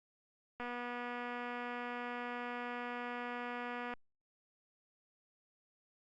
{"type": "click train", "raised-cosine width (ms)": 0.5, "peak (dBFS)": -28, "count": 812, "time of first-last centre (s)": [0.6, 3.937], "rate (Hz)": 243, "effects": ["Opus 48 kbps"]}